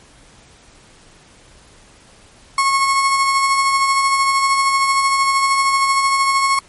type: tone with tremolo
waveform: 35% pulse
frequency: 1093 Hz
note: C#6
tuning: 25 cents flat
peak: -10 dBFS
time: 2.58-6.59 s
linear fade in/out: 2 ms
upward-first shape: sine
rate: 13 Hz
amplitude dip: 35%
effects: pink hiss -47 dBFS RMS until 6.68 s + MP3 48 kbps